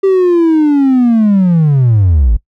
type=linear sweep; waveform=triangle; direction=down; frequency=392 to 47.42 Hz; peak=-3 dBFS; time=0.03-2.37 s; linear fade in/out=10 ms; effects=noise-tail reverb RT60 0.1 s tail -22 dB re dry + tanh soft clip ceiling 0 dBFS